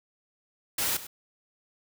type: noise with echo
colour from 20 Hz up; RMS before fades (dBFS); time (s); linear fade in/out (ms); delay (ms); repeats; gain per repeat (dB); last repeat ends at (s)
white; -28; 0.78-0.97; 5; 100; 1; -14; 1.07
effects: none